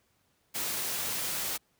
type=noise; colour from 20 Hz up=white; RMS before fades=-33 dBFS; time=0.54-1.58 s; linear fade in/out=20 ms; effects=pink hiss -71 dBFS RMS until 1.79 s + high-pass 60 Hz 12 dB/octave